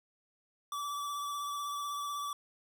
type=tone with vibrato; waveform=square; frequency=1156 Hz; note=D6; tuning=28 cents flat; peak=-36 dBFS; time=0.72-2.33 s; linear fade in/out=2 ms; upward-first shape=triangle; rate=16 Hz; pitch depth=27 cents each way; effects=none